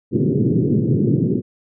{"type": "band-pass noise", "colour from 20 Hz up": "pink", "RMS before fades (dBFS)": -17, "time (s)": [0.11, 1.42], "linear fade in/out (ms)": 50, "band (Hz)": [110, 410], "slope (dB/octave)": 48, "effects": []}